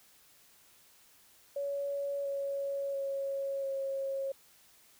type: tone with pitch steps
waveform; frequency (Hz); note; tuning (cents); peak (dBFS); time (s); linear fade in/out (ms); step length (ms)
sine; 563 / 556.5 / 550.1 / 543.8; C#5 / C#5 / C#5 / C#5; +27 / +7 / -13 / -33; -32; 1.56-4.32; 5; 690
effects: white hiss -62 dBFS RMS until 4.99 s